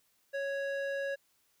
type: tone with band-pass filter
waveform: square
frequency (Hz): 554.4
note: C#5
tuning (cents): 0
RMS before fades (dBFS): -35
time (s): 0.33-1.16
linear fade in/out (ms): 20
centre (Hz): 1100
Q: 3
effects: white hiss -72 dBFS RMS until 1.6 s